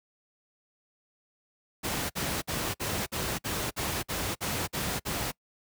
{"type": "noise bursts", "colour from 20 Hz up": "pink", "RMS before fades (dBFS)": -31, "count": 11, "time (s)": [1.83, 5.32], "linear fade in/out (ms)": 20, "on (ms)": 270, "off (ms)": 52, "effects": ["noise-tail reverb RT60 0.1 s tail -25 dB re dry", "high-pass 60 Hz 12 dB/octave"]}